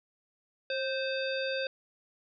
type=harmonic tone with a mistuned harmonic; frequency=520 Hz; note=C5; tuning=11 cents flat; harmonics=1 / 3 / 5 / 7 / 9; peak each=-32 / -37 / -39 / -40 / -42 dBFS; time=0.7-1.67 s; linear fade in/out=2 ms; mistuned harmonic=1; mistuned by=+44 cents; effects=none